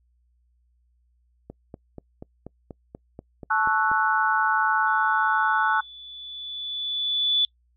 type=click train; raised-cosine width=2 ms; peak=-24 dBFS; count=11; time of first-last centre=1.5-3.915 s; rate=4.14 Hz
type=chord; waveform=sine; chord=F# minor seventh; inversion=first; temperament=equal with one note detuned; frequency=872.4 / 1108.7 / 1318.5 / 1480 Hz; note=A5 / C#6 / E6 / F#6; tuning=-15 / 0 / 0 / 0 cents; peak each=-24 / -27 / -26 / -23 dBFS; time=3.5-5.81 s; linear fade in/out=10 ms
type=tone with exponential growth; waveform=sine; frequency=3466 Hz; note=A7; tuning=27 cents flat; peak=-17 dBFS; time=4.87-7.45 s; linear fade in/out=1 ms; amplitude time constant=560 ms
effects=noise-tail reverb RT60 0.1 s tail -26 dB re dry + added 60 Hz sine -62 dBFS peak until 7.76 s